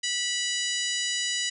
harmonic tone, 980 Hz, B5, 14 cents flat, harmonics 2 / 3 / 4 / 5 / 6 / 7 / 8 / 9, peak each -33 / -31 / -34 / -35 / -38 / -33 / -40 / -41 dBFS, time 0.03-1.5 s, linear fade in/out 10 ms, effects none

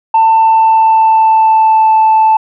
sine tone with pitch glide, 893 to 877.7 Hz, A5 to A5, +25 to -5 cents, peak -3 dBFS, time 0.14-2.37 s, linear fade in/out 5 ms, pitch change -30 cents, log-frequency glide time 0.31-1.92 s, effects tanh soft clip ceiling -2 dBFS

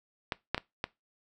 clicks, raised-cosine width 0.3 ms, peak -14 / -10 / -16 / -14 dBFS, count 4, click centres 0.322 / 0.546 / 0.579 / 0.841 s, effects noise-tail reverb RT60 0.2 s tail -21 dB re dry

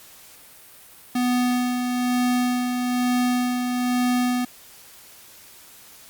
square tone with tremolo, 247.6 Hz, B3, 5 cents sharp, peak -19 dBFS, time 1.15-4.45 s, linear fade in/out 5 ms, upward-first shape sine, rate 1.1 Hz, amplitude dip 40%, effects white hiss -47 dBFS RMS until 6.09 s + Opus 48 kbps

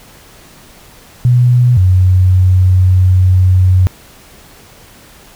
sine tone pair in turn, 123.1 / 92.22 Hz, B2 / F#2, -5 / -5 cents, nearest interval perfect fourth, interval 500 cents, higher first, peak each -5 dBFS, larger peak neither, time 1.25-1.77 / 1.77-3.87 s, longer second, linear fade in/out 0 ms, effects pink hiss -40 dBFS RMS until 5.35 s

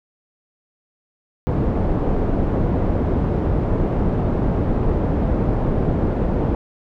pink low-pass noise, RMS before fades -19 dBFS, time 1.47-6.55 s, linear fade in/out 0 ms, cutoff 550 Hz, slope 12 dB/octave, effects none

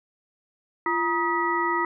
sine tone cluster, 344.7 / 951 / 1259 / 1949 Hz, F4 / A#5 / D#6 / B6, -23 / +34 / +20 / -23 cents, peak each -28 / -26 / -27 / -28 dBFS, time 0.86-1.85 s, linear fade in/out 2 ms, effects none

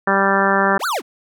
harmonic tone, 196 Hz, G3, in tune, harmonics 1 / 2 / 3 / 4 / 5 / 6 / 7 / 8 / 9, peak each -22 / -22 / -22 / -22 / -22 / -22 / -22 / -22 / -22 dBFS, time 0.07-0.78 s, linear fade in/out 5 ms
square linear two-way sweep, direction up then down, 180.1 to 1552 to 180.1 Hz, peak -19 dBFS, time 0.79-1.02 s, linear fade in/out 50 ms, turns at 0.86 s
effects none

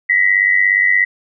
sine tone pair together, 1916 / 2013 Hz, A#6 / B6, +47 / +33 cents, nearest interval minor second, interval 86 cents, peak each -13 dBFS, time 0.09-1.05 s, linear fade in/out 10 ms, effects none

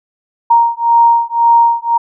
sine beating tone pair, 932.3 / 934.2 Hz, A#5 / A#5, 0 / +3 cents, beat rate 1.9 Hz, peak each -10 dBFS, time 0.5-1.98 s, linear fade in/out 10 ms, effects none

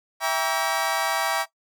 30% pulse chord, E diminished seventh, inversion none, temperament just, 659.3 / 791.1 / 949.3 / 1139.2 Hz, E5 / G5 / Bb5 / Db6, 0 / +16 / +31 / +47 cents, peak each -25 / -25 / -25 / -26 dBFS, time 0.2-1.46 s, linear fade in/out 50 ms, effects noise-tail reverb RT60 0.1 s tail -17 dB re dry

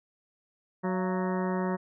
harmonic tone with a mistuned harmonic, 185.3 Hz, F#3, 3 cents sharp, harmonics 1 / 2 / 3 / 4 / 5 / 6 / 7 / 8 / 9 / 10, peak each -29 / -33 / -37 / -40 / -37 / -41 / -46 / -47 / -48 / -44 dBFS, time 0.83-1.77 s, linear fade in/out 20 ms, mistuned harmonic 4, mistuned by -110 cents, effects none

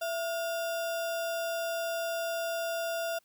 sine tone with sample-and-hold, 668 Hz, E5, 23 cents sharp, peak -30 dBFS, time 0.01-3.19 s, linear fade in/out 10 ms, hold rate 2100 Hz, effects white hiss -70 dBFS RMS until 3.24 s

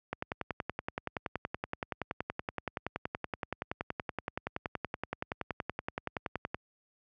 click train, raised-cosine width 0.5 ms, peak -18 dBFS, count 69, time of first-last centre 0.13-6.545 s, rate 10.6 Hz, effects high-pass 60 Hz 12 dB/octave

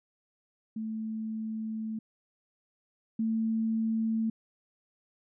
sine tone pair in turn, 220 / 223.2 Hz, A3 / A3, 0 / +25 cents, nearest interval unison, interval 25 cents, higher second, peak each -32 / -26 dBFS, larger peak second, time 0.76-1.99 / 3.19-4.3 s, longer first, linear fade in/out 5 ms, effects none

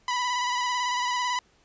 sawtooth tone with vibrato, 987.8 Hz, B5, in tune, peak -21 dBFS, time 0.08-1.39 s, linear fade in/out 2 ms, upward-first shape square, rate 18 Hz, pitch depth 25 cents each way, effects pink hiss -63 dBFS RMS until 1.64 s + resampled to 16000 Hz

